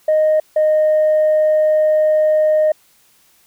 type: tone pair in turn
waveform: sine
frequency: 620 / 617.3 Hz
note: D#5 / D#5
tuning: -6 / -14 cents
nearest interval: unison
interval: 8 cents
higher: first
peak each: -9 dBFS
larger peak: neither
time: 0.08-0.4 / 0.56-2.72 s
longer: second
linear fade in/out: 5 ms
effects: tanh soft clip ceiling -8 dBFS + white hiss -54 dBFS RMS until 3.46 s